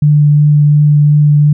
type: tone with vibrato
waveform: sine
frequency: 148 Hz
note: D3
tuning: 14 cents sharp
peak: -4 dBFS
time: 0.02-1.53 s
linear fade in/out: 5 ms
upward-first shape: triangle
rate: 2.8 Hz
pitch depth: 11 cents each way
effects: none